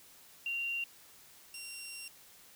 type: tone pair in turn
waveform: sine / 15% pulse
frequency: 2767 / 2756 Hz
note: F7 / F7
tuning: -17 / -24 cents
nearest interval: unison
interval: 7 cents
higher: first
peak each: -33 / -36 dBFS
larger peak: first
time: 0.46-0.84 / 1.54-2.08 s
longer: second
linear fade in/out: 2 ms
effects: white hiss -58 dBFS RMS until 2.55 s